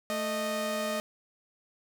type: tone pair together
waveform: sawtooth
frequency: 220 / 619 Hz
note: A3 / D#5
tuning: 0 / -9 cents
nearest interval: octave + tritone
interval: 1791 cents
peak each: -31 / -27 dBFS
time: 0.1-1 s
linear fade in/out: 0 ms
effects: none